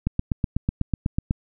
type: click train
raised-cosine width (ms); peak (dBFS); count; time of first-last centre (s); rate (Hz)
5; -9; 11; 0.07-1.309; 8.07
effects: none